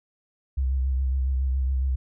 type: tone with vibrato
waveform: sine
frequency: 65.7 Hz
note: C2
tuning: 8 cents sharp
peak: -21 dBFS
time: 0.57-1.96 s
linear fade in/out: 10 ms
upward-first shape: sine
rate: 7.2 Hz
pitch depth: 44 cents each way
effects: none